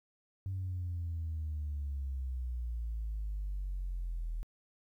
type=exponential sweep; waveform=sine; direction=down; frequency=96.7 to 39.67 Hz; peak=-33 dBFS; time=0.46-4.43 s; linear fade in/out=0 ms; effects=tanh soft clip ceiling -31 dBFS + 12-bit